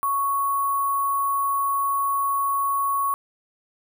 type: tone with sample-and-hold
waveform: sine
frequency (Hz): 1108.7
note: C#6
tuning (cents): 0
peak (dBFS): -20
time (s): 0.03-3.14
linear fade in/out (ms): 0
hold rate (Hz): 11025
effects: none